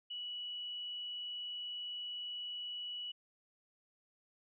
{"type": "tone", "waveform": "sine", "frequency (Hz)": 2941, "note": "F#7", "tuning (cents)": -11, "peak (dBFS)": -40, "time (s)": [0.1, 3.12], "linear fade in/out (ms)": 10, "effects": []}